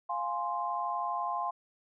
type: chord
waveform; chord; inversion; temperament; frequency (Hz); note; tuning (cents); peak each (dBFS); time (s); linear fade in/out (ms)
sine; F minor; none; equal; 698.5 / 830.6 / 1046.5; F5 / Ab5 / C6; 0 / 0 / 0; -36 / -36 / -33; 0.09-1.51; 10
effects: none